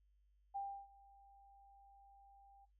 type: tone with ADSR envelope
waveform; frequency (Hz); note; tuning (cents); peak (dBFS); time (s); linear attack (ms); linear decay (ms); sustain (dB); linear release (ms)
sine; 794; G5; +22; -39; 0.54-2.66; 21; 310; -23; 20
effects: noise-tail reverb RT60 0.2 s tail -20 dB re dry + added 50 Hz sine -70 dBFS peak until 2.79 s